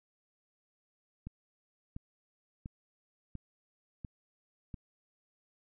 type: click train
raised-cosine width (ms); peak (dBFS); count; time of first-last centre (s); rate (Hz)
5; -29; 6; 1.27-4.742; 1.44
effects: none